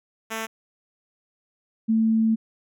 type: tone pair in turn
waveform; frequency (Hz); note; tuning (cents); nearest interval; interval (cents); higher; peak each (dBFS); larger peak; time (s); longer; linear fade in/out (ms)
5% pulse / sine; 222.7 / 222.7; A3 / A3; +21 / +21; unison; 0; neither; -17 / -17; neither; 0.3-0.47 / 1.88-2.36; second; 20
effects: none